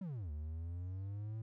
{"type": "exponential two-way sweep", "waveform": "triangle", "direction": "down then up", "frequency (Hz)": [201.8, 73.42, 112.8], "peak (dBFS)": -38, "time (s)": [0.01, 1.42], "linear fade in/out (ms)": 5, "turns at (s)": 0.31, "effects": []}